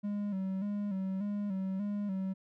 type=tone with vibrato; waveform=triangle; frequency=197.6 Hz; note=G3; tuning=14 cents sharp; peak=-30 dBFS; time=0.03-2.34 s; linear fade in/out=20 ms; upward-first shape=square; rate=1.7 Hz; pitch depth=64 cents each way; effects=none